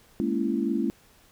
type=chord; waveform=sine; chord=A# half-diminished seventh; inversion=third; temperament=just; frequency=209.8 / 233.1 / 279.7 / 335.6 Hz; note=G#3 / A#3 / C#4 / E4; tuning=+18 / 0 / +16 / +31 cents; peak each=-29 dBFS; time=0.2-0.9 s; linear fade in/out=0 ms; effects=pink hiss -58 dBFS RMS until 1.31 s